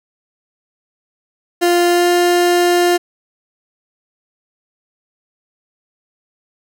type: tone with pitch glide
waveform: 30% pulse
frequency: 349.2 to 351.8 Hz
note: F4 to F4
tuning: 0 to +13 cents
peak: -8 dBFS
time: 1.61-2.98 s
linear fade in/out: 20 ms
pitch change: +13 cents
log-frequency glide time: 1.9-2.09 s
effects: none